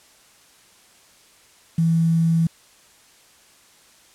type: tone with quantisation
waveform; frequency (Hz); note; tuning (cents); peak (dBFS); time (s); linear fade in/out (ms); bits
sine; 164.81; E3; 0; -15; 1.78-2.47; 5; 7
effects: white hiss -53 dBFS RMS until 4.14 s + low-pass 10000 Hz 12 dB/octave